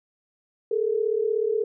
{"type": "tone pair together", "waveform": "sine", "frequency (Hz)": [420, 456.5], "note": ["G#4", "A#4"], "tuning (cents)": [19, -36], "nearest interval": "minor second", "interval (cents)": 145, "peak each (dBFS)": -24, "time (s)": [0.71, 1.64], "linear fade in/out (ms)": 5, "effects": []}